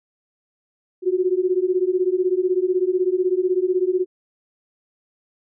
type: beating tone pair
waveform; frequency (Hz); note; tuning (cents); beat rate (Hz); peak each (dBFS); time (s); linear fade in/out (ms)
sine; 359.2 / 375.2; F4 / F#4; +49 / +24; 16; -20; 1.02-4.06; 50
effects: none